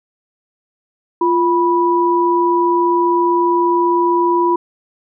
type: tone pair together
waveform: sine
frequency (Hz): 346.9 / 981.9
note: F4 / B5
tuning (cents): -12 / -10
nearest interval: octave + tritone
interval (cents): 1802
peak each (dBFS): -14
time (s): 1.21-4.56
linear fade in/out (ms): 5
effects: none